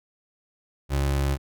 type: tone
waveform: 30% pulse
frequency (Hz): 69.3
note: C#2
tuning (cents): 0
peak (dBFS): -19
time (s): 0.89-1.38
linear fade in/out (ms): 50
effects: none